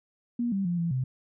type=tone with pitch steps; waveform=sine; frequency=238.7 / 195.4 / 174.4 / 168.7 / 129.2 Hz; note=A#3 / G3 / F3 / E3 / C3; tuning=+41 / -5 / -2 / +40 / -21 cents; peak=-25 dBFS; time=0.39-1.04 s; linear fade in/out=5 ms; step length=130 ms; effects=none